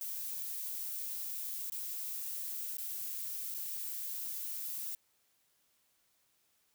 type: noise with dropouts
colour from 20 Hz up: violet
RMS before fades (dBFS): -40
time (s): 0.01-4.95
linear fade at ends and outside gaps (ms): 1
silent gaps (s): 1.699-1.72 / 2.77-2.782 / 3.541-3.546
effects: white hiss -74 dBFS RMS until 6.74 s